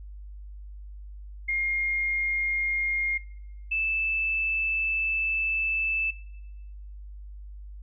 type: tone pair in turn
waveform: sine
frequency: 2130 / 2634 Hz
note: C7 / E7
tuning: +30 / -2 cents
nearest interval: major third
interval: 368 cents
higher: second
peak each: -24 dBFS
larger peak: neither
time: 1.48-3.18 / 3.71-6.11 s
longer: second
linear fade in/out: 10 ms
effects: noise-tail reverb RT60 1.0 s tail -19 dB re dry + added 50 Hz sine -39 dBFS peak until 7.82 s